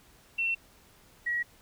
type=tone pair in turn; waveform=sine; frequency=2706 / 1913.4 Hz; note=E7 / A#6; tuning=+45 / +45 cents; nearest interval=tritone; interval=600 cents; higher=first; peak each=-26 / -27 dBFS; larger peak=first; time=0.38-0.55 / 1.26-1.43 s; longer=neither; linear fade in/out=10 ms; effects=pink hiss -59 dBFS RMS until 1.61 s